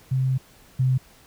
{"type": "tone pair in turn", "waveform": "sine", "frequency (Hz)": [131, 129.57], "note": ["C3", "C3"], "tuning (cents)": [2, -17], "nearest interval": "unison", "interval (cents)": 19, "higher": "first", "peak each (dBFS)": [-19, -17], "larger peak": "second", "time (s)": [[0.11, 0.38], [0.79, 0.98]], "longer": "first", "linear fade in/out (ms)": 10, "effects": ["pink hiss -53 dBFS RMS until 1.26 s"]}